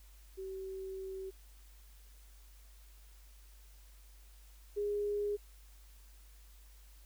sine tone pair in turn, 382 / 411.6 Hz, G4 / G#4, -45 / -16 cents, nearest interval minor second, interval 129 cents, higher second, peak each -40 / -32 dBFS, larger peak second, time 0.37-1.31 / 4.76-5.37 s, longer first, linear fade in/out 20 ms, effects added 50 Hz sine -55 dBFS peak until 7.05 s + white hiss -65 dBFS RMS until 7.05 s

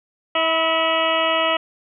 harmonic tone with a mistuned harmonic, 323.8 Hz, E4, 31 cents flat, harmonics 1 / 2 / 3 / 4 / 6 / 7 / 8 / 9 / 10, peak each -31 / -21 / -26 / -23 / -27 / -30 / -28 / -24 / -32 dBFS, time 0.35-1.57 s, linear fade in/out 5 ms, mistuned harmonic 3, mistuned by +24 cents, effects none

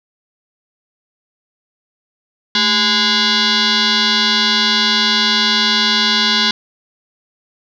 sine tone with frequency modulation, 220 Hz, A3, in tune, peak -11 dBFS, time 2.55-6.51 s, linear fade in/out 2 ms, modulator 620 Hz, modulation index 7.4, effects 8-bit

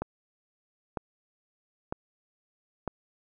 click train, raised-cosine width 1 ms, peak -17 dBFS, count 4, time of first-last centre 0.02-2.877 s, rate 1.05 Hz, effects none

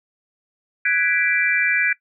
sine chord, G# half-diminished seventh, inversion third, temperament equal with one note detuned, 1492.9 / 1661.2 / 1975.5 / 2349 Hz, F#6 / G#6 / B6 / D7, +15 / 0 / 0 / 0 cents, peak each -24 / -21 / -23 / -21 dBFS, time 0.85-1.93 s, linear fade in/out 5 ms, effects noise-tail reverb RT60 0.1 s tail -20 dB re dry

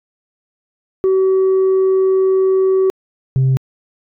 sine tone pair in turn, 380 / 131.97 Hz, F#4 / C3, +46 / +15 cents, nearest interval octave + tritone, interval 1831 cents, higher first, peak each -8 dBFS, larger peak neither, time 1.04-2.9 / 3.36-3.57 s, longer first, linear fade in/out 0 ms, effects tanh soft clip ceiling -9 dBFS

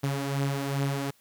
sawtooth beating tone pair, 138.4 / 140.9 Hz, C#3 / C#3, -2 / +29 cents, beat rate 2.5 Hz, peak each -24 / -29 dBFS, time 0.03-1.11 s, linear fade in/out 10 ms, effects white hiss -63 dBFS RMS until 1.2 s

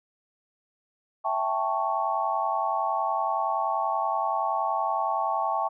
sine chord, A dominant seventh, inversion second, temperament equal with one note detuned, 659.3 / 789.4 / 880 / 1108.7 Hz, E5 / G5 / A5 / C#6, 0 / +12 / 0 / 0 cents, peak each -31 / -29 / -29 / -29 dBFS, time 1.24-5.69 s, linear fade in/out 20 ms, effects none

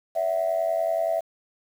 sine tone with amplitude modulation, 659.3 Hz, E5, in tune, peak -17 dBFS, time 0.15-1.21 s, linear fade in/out 20 ms, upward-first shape sine, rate 90.4 Hz, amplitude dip 85%, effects tanh soft clip ceiling -15 dBFS + 8-bit

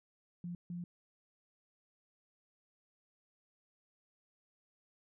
sine tone bursts at uneven times, 174.61 Hz, F3, in tune, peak -39 dBFS, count 2, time 0.44-0.55 / 0.7-0.84 s, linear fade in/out 2 ms, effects none

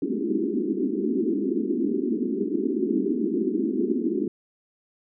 white band-pass noise, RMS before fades -25 dBFS, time 0.02-4.28 s, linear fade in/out 5 ms, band 200 to 400 Hz, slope 96 dB/octave, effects none

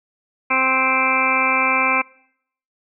harmonic tone, 261.5 Hz, C4, 1 cent flat, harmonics 1 / 2 / 3 / 4 / 5 / 6 / 8 / 9 / 10, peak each -28 / -28 / -27 / -21 / -25 / -29 / -25 / -19 / -27 dBFS, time 0.5-2.02 s, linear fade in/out 10 ms, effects noise-tail reverb RT60 0.7 s tail -24 dB re dry

